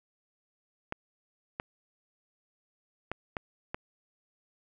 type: clicks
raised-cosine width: 0.5 ms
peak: -18 dBFS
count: 5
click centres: 0.924 / 1.599 / 3.116 / 3.368 / 3.745 s
effects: none